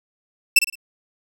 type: tone with echo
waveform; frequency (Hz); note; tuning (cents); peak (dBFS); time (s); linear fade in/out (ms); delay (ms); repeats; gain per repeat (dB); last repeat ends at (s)
sawtooth; 2660; E7; +15; -5; 0.56-0.59; 5; 55; 3; -9; 0.755
effects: none